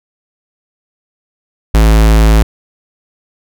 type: tone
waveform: square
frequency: 54.3 Hz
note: A1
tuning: 22 cents flat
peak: -5 dBFS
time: 1.74-2.43 s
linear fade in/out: 5 ms
effects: none